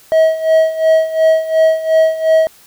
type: tone with tremolo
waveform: triangle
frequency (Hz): 640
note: D#5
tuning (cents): +49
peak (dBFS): -4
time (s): 0.12-2.47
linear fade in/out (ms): 0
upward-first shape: sine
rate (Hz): 2.8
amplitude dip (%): 80
effects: white hiss -45 dBFS RMS until 2.66 s